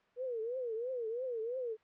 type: tone with vibrato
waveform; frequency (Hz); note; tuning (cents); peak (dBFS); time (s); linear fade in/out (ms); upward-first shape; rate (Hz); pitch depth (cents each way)
sine; 478.7; A#4; +46; -35; 0.16-1.77; 50; triangle; 3; 180
effects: white hiss -69 dBFS RMS until 1.83 s + low-pass 2000 Hz 12 dB/octave